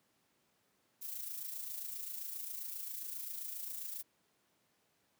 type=noise with amplitude modulation; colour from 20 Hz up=violet; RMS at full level=-41 dBFS; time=1.01-4.03 s; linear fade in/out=20 ms; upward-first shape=sine; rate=27.5 Hz; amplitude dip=50%; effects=pink hiss -75 dBFS RMS until 5.19 s + high-pass 150 Hz 12 dB/octave